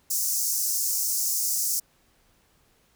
pink high-pass noise, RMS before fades -26 dBFS, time 0.1-1.8 s, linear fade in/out 10 ms, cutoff 5400 Hz, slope 48 dB/octave, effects pink hiss -64 dBFS RMS until 2.95 s

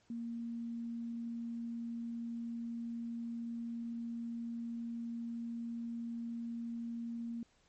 sine tone, 233.1 Hz, A#3, in tune, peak -38 dBFS, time 0.1-7.43 s, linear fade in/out 2 ms, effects pink hiss -71 dBFS RMS until 7.68 s + MP3 32 kbps

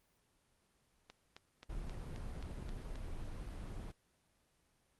click train, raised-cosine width 0.2 ms, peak -34 dBFS, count 8, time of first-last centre 1.1-2.957 s, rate 3.77 Hz
brown noise, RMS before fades -44 dBFS, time 1.69-3.92 s, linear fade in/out 10 ms
effects pink hiss -75 dBFS RMS until 4.99 s + Opus 24 kbps

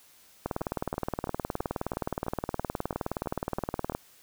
two click trains, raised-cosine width 1 ms, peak -15 / -23 dBFS, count 68 / 11, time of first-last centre 0.46-3.95 / 0.61-3.921 s, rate 19.2 / 3.02 Hz, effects white hiss -58 dBFS RMS until 4.22 s

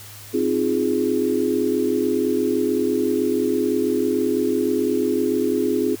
sine chord, F minor seventh, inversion second, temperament equal, 261.6 / 311.1 / 349.2 / 415.3 Hz, C4 / Eb4 / F4 / Ab4, 0 / 0 / 0 / 0 cents, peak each -23 / -26 / -23 / -22 dBFS, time 0.33-5.96 s, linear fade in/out 20 ms, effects added 103 Hz sine -43 dBFS peak until 6 s + white hiss -41 dBFS RMS until 6 s

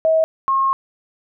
sine tone pair in turn, 641 / 1078 Hz, E5 / C#6, -49 / -49 cents, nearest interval major sixth, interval 900 cents, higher second, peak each -12 / -14 dBFS, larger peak first, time 0.05-0.24 / 0.48-0.73 s, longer second, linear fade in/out 0 ms, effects none

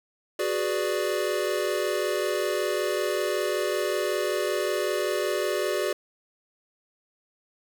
square chord, G# half-diminished seventh, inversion third, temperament equal, 370 / 415.3 / 493.9 / 587.3 Hz, F#4 / G#4 / B4 / D5, 0 / 0 / 0 / 0 cents, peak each -30 / -31 / -34 / -30 dBFS, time 0.39-5.93 s, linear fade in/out 5 ms, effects none

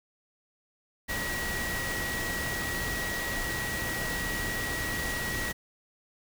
sine tone in noise, 1916 Hz, A#6, 47 cents sharp, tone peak -33 dBFS, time 1.08-5.53 s, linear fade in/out 20 ms, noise pink, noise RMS -34 dBFS, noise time 1.08-5.53 s, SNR -2 dB, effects none

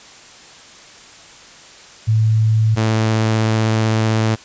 sine / sawtooth tone pair in turn, 110 / 110.52 Hz, A2 / A2, 0 / +8 cents, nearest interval unison, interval 8 cents, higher second, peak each -11 / -10 dBFS, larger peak second, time 2.07-2.76 / 2.76-4.36 s, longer second, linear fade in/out 20 ms, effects white hiss -41 dBFS RMS until 4.44 s + resampled to 16000 Hz

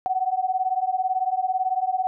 sine beating tone pair, 740 / 758 Hz, F#5 / F#5, 0 / +42 cents, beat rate 18 Hz, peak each -24 dBFS, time 0.06-2.07 s, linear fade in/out 0 ms, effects none

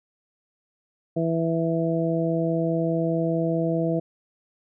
harmonic tone, 164.81 Hz, E3, in tune, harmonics 1 / 2 / 3 / 4, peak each -25 / -26 / -28 / -28 dBFS, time 1.16-4 s, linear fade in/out 10 ms, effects none

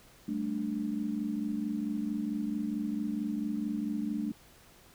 sine chord, G suspended second, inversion none, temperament just, 196 / 220.5 / 294 Hz, G3 / A3 / D4, 0 / +4 / +2 cents, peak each -38 / -33 / -35 dBFS, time 0.28-4.32 s, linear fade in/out 5 ms, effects pink hiss -58 dBFS RMS until 4.94 s

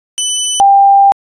10% pulse / sine tone pair in turn, 2996 / 793.5 Hz, F#7 / G5, +21 / +21 cents, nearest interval octave + major seventh, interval 2300 cents, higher first, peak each -3 dBFS, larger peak neither, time 0.18-0.6 / 0.6-1.12 s, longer second, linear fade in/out 0 ms, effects resampled to 22050 Hz

